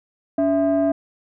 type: tone pair together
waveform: sine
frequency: 284.7 / 659.3 Hz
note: C#4 / E5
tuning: +46 / 0 cents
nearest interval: octave + minor third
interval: 1454 cents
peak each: -17 dBFS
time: 0.38-0.92 s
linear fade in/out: 5 ms
effects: tanh soft clip ceiling -12 dBFS